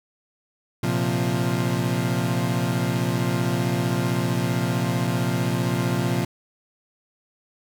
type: chord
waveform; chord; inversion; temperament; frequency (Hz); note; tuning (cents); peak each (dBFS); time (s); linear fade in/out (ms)
30% pulse; Bb suspended second; none; equal with one note detuned; 116.54 / 132.03 / 174.61; Bb2 / C3 / F3; 0 / +16 / 0; -23 / -23 / -23; 0.83-6.25; 5
effects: none